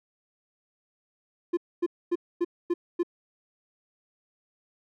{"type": "tone bursts", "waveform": "triangle", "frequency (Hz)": 347.6, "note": "F4", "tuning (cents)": -8, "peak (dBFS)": -20, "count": 6, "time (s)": [1.53, 3.032], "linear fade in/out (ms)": 10, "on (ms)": 42, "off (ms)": 250, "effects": []}